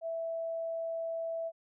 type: tone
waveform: sine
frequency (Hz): 659.3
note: E5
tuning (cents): 0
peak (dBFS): -33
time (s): 0.01-1.52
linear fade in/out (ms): 50
effects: none

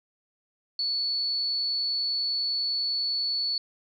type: tone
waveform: sine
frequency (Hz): 4435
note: C#8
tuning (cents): 0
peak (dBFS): -25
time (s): 0.79-3.58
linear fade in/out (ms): 2
effects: 11-bit

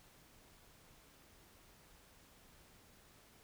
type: silence
effects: pink hiss -64 dBFS RMS until 3.43 s

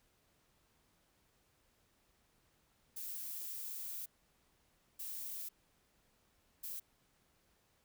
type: noise bursts at uneven times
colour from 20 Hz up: violet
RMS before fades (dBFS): -44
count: 3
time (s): 2.96-4.06 / 4.99-5.49 / 6.63-6.8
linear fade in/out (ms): 10
effects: pink hiss -74 dBFS RMS until 7.84 s

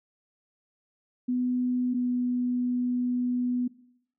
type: tone pair in turn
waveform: sine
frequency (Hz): 249.2 / 247.1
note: B3 / B3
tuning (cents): +16 / +1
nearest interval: unison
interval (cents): 15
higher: first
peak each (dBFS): -24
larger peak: neither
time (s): 1.28-1.94 / 1.94-3.68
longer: second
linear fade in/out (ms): 10
effects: noise-tail reverb RT60 0.7 s tail -19 dB re dry

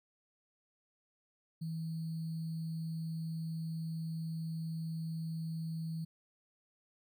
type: tone with sample-and-hold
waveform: sine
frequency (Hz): 162.2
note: E3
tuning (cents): -28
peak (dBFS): -36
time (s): 1.61-6.05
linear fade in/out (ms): 10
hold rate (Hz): 4410
effects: none

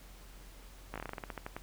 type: slowing click train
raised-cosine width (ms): 0.5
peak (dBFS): -24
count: 14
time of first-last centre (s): 0.94-1.565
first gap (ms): 17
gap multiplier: 1.16
effects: added 44 Hz sine -51 dBFS peak until 1.62 s + pink hiss -57 dBFS RMS until 1.62 s

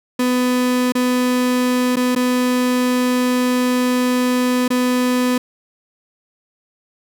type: tone with dropouts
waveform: 35% pulse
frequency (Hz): 250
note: B3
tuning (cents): +21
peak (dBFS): -13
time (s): 0.19-5.38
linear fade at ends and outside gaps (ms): 5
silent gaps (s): 0.922-0.951 / 1.959-1.967 / 2.151-2.16 / 4.68-4.703
effects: none

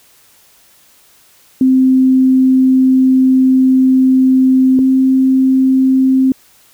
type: tone pair in turn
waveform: sine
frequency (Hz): 260.4 / 262.8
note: C4 / C4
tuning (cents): -8 / +8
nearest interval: unison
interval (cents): 16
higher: second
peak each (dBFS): -6 / -7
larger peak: first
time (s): 1.61-4.79 / 4.79-6.32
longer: first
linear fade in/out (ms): 2
effects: white hiss -48 dBFS RMS until 6.73 s

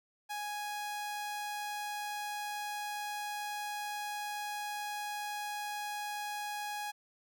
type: tone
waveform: sawtooth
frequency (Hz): 830.6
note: G#5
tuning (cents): 0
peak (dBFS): -33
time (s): 0.29-6.92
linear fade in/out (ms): 20
effects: none

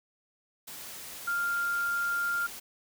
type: tone in noise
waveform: sine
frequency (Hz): 1396.9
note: F6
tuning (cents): 0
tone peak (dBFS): -27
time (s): 1.27-2.47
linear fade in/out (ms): 10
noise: white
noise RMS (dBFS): -43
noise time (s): 0.67-2.6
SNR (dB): +13
effects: none

